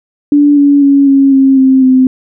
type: tone with pitch steps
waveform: sine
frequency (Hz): 290.1 / 284.6 / 279.2 / 274 / 268.8 / 263.7 / 258.7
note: D4 / C#4 / C#4 / C#4 / C4 / C4 / C4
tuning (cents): -21 / +46 / +13 / -20 / +47 / +14 / -19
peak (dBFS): -3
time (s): 0.32-2.07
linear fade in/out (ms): 2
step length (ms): 250
effects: none